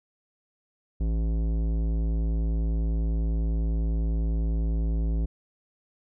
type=tone with tanh clipping; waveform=sine; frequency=55 Hz; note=A1; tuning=in tune; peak=-25 dBFS; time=1-5.26 s; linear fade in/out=10 ms; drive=15 dB; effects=none